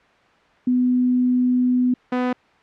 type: tone pair in turn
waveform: sine / sawtooth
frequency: 250 / 250 Hz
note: B3 / B3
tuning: +21 / +21 cents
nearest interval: unison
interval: 0 cents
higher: neither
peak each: -15 dBFS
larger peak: neither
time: 0.67-1.94 / 2.12-2.33 s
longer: first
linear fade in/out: 5 ms
effects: white hiss -54 dBFS RMS until 2.62 s + low-pass 2000 Hz 12 dB/octave